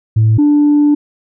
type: tone pair in turn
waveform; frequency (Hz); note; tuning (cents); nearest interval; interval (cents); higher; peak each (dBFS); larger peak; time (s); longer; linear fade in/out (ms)
sine; 110 / 293.7; A2 / D4; 0 / 0; octave + perfect fourth; 1700; second; -5; neither; 0.16-0.38 / 0.38-0.95; second; 10
effects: tanh soft clip ceiling -4 dBFS